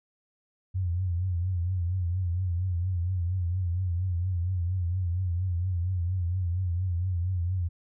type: tone with vibrato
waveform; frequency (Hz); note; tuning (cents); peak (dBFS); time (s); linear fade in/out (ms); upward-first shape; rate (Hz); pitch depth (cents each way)
sine; 89.6; F2; +45; -25; 0.74-7.69; 20; triangle; 4.3; 110
effects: none